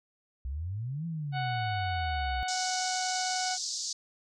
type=exponential two-way sweep; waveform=sine; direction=up then down; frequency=61.74 to 170 to 61.74 Hz; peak=-32 dBFS; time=0.45-2.43 s; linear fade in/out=0 ms; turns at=1.06 s
type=harmonic tone; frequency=740 Hz; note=F#5; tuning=in tune; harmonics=1 / 2 / 3 / 4 / 5 / 6; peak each=-32 / -38 / -42 / -44 / -46 / -48 dBFS; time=1.32-3.58 s; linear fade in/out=50 ms
type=band-pass noise; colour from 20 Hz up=pink; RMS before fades=-35 dBFS; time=2.48-3.93 s; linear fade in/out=5 ms; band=4300 to 7200 Hz; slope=48 dB/octave
effects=none